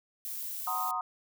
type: noise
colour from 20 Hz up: violet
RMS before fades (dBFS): -38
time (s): 0.25-0.91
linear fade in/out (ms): 0
type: chord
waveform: sine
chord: C half-diminished seventh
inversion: second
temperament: equal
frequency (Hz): 740 / 932.3 / 1046.5 / 1244.5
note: Gb5 / Bb5 / C6 / Eb6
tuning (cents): 0 / 0 / 0 / 0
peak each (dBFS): -37 / -36 / -38 / -33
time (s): 0.67-1.01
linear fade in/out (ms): 2
effects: none